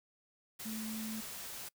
sine tone in noise, 219.7 Hz, A3, 2 cents flat, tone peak -39 dBFS, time 0.65-1.21 s, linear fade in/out 10 ms, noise white, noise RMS -45 dBFS, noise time 0.59-1.69 s, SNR +3 dB, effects noise-tail reverb RT60 0.1 s tail -24 dB re dry

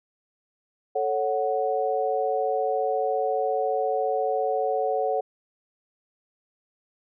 sine chord, F# minor, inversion first, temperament equal, 440 / 554.4 / 740 Hz, A4 / C#5 / F#5, 0 / 0 / 0 cents, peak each -27 / -27 / -26 dBFS, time 0.95-5.21 s, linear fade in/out 10 ms, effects none

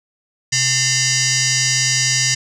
sine tone with frequency modulation, 128.5 Hz, C3, 31 cents flat, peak -13 dBFS, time 0.52-2.35 s, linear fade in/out 10 ms, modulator 967 Hz, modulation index 7.1, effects tanh soft clip ceiling -9 dBFS

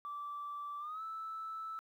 sine tone with pitch glide, 1164 to 1314.1 Hz, D6 to E6, -16 to -6 cents, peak -39 dBFS, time 0.05-1.79 s, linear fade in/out 0 ms, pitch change +210 cents, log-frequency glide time 0.79-1.02 s, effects tanh soft clip ceiling -36 dBFS + 12-bit

